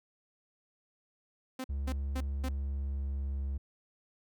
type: tone bursts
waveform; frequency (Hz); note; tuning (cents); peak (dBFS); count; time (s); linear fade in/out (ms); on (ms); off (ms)
sawtooth; 259.4; C4; -15; -32; 4; 1.59-2.488; 5; 52; 230
type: tone with pitch glide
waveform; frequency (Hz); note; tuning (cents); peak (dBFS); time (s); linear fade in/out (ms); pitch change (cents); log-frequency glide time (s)
triangle; 69.3 to 68.66; C#2 to C#2; 0 to -16; -30; 1.69-3.58; 10; -16; 2.44-3.4
effects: none